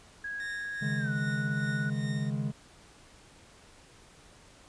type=tone with pitch glide; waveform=sine; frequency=1652 to 1471.8 Hz; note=G#6 to F#6; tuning=-10 to -10 cents; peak=-34 dBFS; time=0.24-1.9 s; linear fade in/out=5 ms; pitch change=-200 cents; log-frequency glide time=0.98-1.11 s
type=tone with tremolo; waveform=sawtooth; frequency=1844 Hz; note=A#6; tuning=19 cents flat; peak=-37 dBFS; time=0.4-2.3 s; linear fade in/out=0 ms; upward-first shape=triangle; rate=2.5 Hz; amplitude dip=75%
type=chord; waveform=triangle; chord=C# suspended second; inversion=none; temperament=equal; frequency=138.59 / 155.56 / 207.7 Hz; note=C#3 / D#3 / G#3; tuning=0 / 0 / 0 cents; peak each=-30 / -33 / -32 dBFS; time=0.81-2.52 s; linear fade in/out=20 ms
effects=pink hiss -56 dBFS RMS until 4.68 s + resampled to 22050 Hz